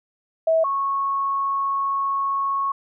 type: tone pair in turn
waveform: sine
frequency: 648 / 1101.2 Hz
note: E5 / C#6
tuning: -30 / -12 cents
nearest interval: major sixth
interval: 918 cents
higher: second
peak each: -15 / -20 dBFS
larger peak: first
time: 0.47-0.64 / 0.64-2.72 s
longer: second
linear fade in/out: 5 ms
effects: none